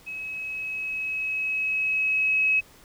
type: tone with level ramp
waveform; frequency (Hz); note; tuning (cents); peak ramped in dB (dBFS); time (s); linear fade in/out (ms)
sine; 2562; E7; -50; -32 to -18; 0.06-2.61; 20
effects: pink hiss -53 dBFS RMS until 2.84 s